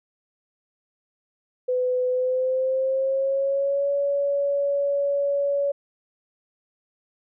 sine tone with pitch glide, 503 to 564.6 Hz, B4 to C#5, +32 to +32 cents, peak -20 dBFS, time 1.68-5.72 s, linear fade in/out 10 ms, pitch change +200 cents, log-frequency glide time 2.08-3.9 s, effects none

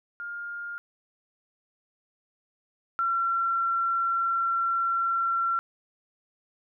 sine tone pair in turn, 1410 / 1360.6 Hz, F6 / F6, +16 / -46 cents, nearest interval minor second, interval 62 cents, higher first, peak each -33 / -23 dBFS, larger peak second, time 0.2-0.78 / 2.99-5.59 s, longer second, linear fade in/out 0 ms, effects none

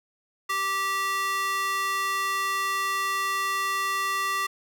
square tone with high-pass filter, 390 Hz, G4, 9 cents flat, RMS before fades -27 dBFS, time 0.49-4.47 s, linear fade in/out 10 ms, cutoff 1400 Hz, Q 2.9, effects none

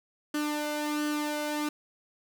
sawtooth tone with flanger, 298.4 Hz, D4, 28 cents sharp, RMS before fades -31 dBFS, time 0.34-1.69 s, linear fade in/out 5 ms, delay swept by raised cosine 0.65 to 1.4 ms, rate 1.4 Hz, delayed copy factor +0.6, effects none

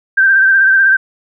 sine tone with vibrato, 1568 Hz, G6, in tune, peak -6 dBFS, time 0.17-0.97 s, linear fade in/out 10 ms, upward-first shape sine, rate 16 Hz, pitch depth 39 cents each way, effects none

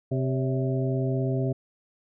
harmonic tone with a mistuned harmonic, 130.81 Hz, C3, in tune, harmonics 1 / 2 / 3 / 4 / 5, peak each -25 / -31 / -31 / -37 / -35 dBFS, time 0.11-1.53 s, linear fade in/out 10 ms, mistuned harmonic 4, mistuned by +110 cents, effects none

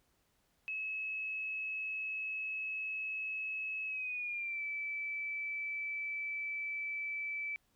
sine tone with pitch glide, 2581 to 2313 Hz, E7 to D7, -37 to -27 cents, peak -36 dBFS, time 0.68-7.56 s, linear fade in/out 0 ms, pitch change -190 cents, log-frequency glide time 3.86-4.63 s, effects pink hiss -75 dBFS RMS until 7.75 s

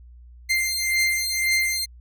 sawtooth beating tone pair, 2093 / 2094.9 Hz, C7 / C7, 0 / +2 cents, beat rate 1.9 Hz, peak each -20 dBFS, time 0.49-1.86 s, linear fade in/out 20 ms, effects added 60 Hz sine -43 dBFS peak until 2 s

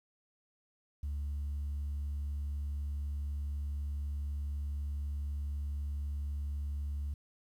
sine tone, 72 Hz, D2, 34 cents flat, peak -32 dBFS, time 1.03-7.14 s, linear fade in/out 5 ms, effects tanh soft clip ceiling -32 dBFS + 11-bit

